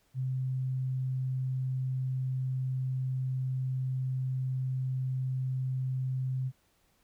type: tone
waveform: sine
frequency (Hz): 130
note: C3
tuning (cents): -11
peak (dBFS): -29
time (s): 0.14-6.52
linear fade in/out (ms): 50
effects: pink hiss -70 dBFS RMS until 7.03 s